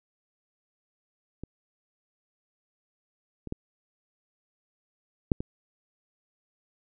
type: clicks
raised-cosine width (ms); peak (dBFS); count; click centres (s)
3; -24 / -25 / -18 / -8 / -19; 5; 1.436 / 3.473 / 3.524 / 5.318 / 5.405
effects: none